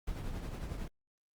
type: noise with tremolo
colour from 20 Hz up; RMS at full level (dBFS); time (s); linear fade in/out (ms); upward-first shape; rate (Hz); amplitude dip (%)
brown; -37; 0.07-0.88; 5; triangle; 11; 55
effects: Opus 48 kbps